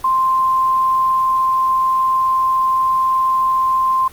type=tone with quantisation; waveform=sine; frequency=1046.5 Hz; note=C6; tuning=in tune; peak=-12 dBFS; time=0.04-4.08 s; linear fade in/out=5 ms; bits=7; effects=pink hiss -41 dBFS RMS until 4.12 s + Opus 48 kbps